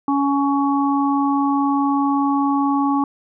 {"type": "harmonic tone", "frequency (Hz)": 279.7, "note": "C#4", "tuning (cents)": 16, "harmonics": [1, 3, 4], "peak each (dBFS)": [-17, -22, -23], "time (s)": [0.08, 3.04], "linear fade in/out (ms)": 2, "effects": []}